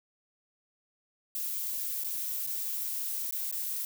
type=noise with dropouts; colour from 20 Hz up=violet; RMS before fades=-34 dBFS; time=1.35-3.85 s; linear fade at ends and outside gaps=1 ms; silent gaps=2.037-2.045 / 2.466-2.472 / 3.309-3.324 / 3.513-3.525 s; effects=none